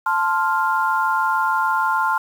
sine chord, F major, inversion first, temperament equal, 880 / 1046.5 / 1396.9 Hz, A5 / C6 / F6, 0 / 0 / 0 cents, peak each -21 dBFS, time 0.06-2.18 s, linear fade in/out 5 ms, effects 7-bit

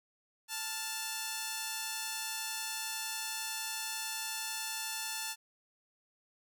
5% pulse tone pair together, 880 / 1401.8 Hz, A5 / F6, 0 / +6 cents, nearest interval minor sixth, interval 806 cents, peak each -25 / -31 dBFS, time 0.48-5.36 s, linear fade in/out 50 ms, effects none

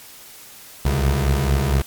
25% pulse beating tone pair, 65.41 / 69.81 Hz, C2 / C#2, 0 / +13 cents, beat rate 4.4 Hz, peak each -18 / -14 dBFS, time 0.85-1.82 s, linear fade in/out 5 ms, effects white hiss -42 dBFS RMS until 1.86 s + MP3 96 kbps

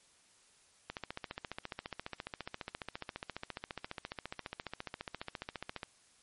click train, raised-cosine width 0.3 ms, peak -23 dBFS, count 73, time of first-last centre 0.9-5.832 s, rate 14.6 Hz, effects white hiss -66 dBFS RMS until 6.22 s + MP3 48 kbps

